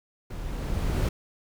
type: noise with level ramp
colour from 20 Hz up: brown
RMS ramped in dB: -36 to -23 dBFS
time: 0.3-1.09 s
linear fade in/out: 5 ms
effects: none